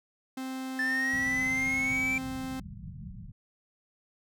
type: tone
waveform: 45% pulse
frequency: 261.6 Hz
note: C4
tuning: in tune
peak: -34 dBFS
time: 0.37-2.6 s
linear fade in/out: 5 ms
type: linear sweep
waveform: triangle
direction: up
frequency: 1760 to 2349 Hz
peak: -25 dBFS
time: 0.79-2.18 s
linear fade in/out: 2 ms
type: low-pass noise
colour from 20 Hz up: white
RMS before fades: -43 dBFS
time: 1.13-3.32 s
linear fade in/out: 5 ms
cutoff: 210 Hz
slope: 96 dB/octave
effects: none